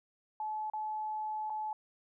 sine tone with dropouts, 860 Hz, A5, 40 cents flat, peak -34 dBFS, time 0.4-1.73 s, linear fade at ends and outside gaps 2 ms, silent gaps 0.7-0.735 / 1.498-1.502 s, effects none

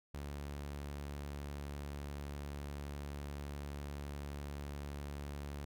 sawtooth tone, 71.7 Hz, D2, 41 cents flat, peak -38 dBFS, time 0.14-5.65 s, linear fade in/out 5 ms, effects none

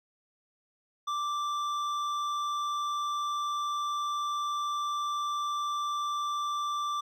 sine tone with hard clipping, 1174.7 Hz, D6, in tune, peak -31 dBFS, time 1.07-7.01 s, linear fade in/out 10 ms, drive 9 dB, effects none

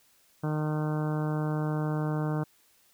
harmonic tone, 152.9 Hz, D#3, 30 cents flat, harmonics 1 / 2 / 3 / 4 / 5 / 6 / 7 / 8 / 9 / 10, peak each -28 / -34 / -38 / -40 / -42 / -44 / -45 / -46 / -47 / -48 dBFS, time 0.43-2.44 s, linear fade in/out 10 ms, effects white hiss -64 dBFS RMS until 2.93 s

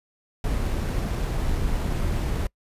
brown noise with sample-and-hold, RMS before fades -25 dBFS, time 0.44-2.47 s, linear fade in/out 2 ms, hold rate 11025 Hz, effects noise-tail reverb RT60 0.1 s tail -25 dB re dry + resampled to 32000 Hz

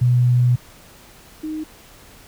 sine tone pair in turn, 123.3 / 310.7 Hz, B2 / D#4, -2 / -2 cents, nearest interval octave + major third, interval 1600 cents, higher second, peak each -12 / -24 dBFS, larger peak first, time 0.01-0.56 / 1.43-1.64 s, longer first, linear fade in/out 10 ms, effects pink hiss -46 dBFS RMS until 2.27 s

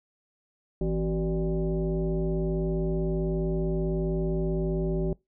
sine tone with frequency modulation, 164.7 Hz, E3, 1 cent flat, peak -24 dBFS, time 0.81-5.13 s, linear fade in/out 2 ms, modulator 214 Hz, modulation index 1.4, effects noise-tail reverb RT60 0.2 s tail -24 dB re dry

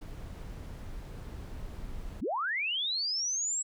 brown noise, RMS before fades -41 dBFS, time 0.01-2.21 s, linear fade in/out 10 ms
sine linear sweep, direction up, 140 to 7810 Hz, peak -29 dBFS, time 2.21-3.63 s, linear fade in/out 20 ms
effects none

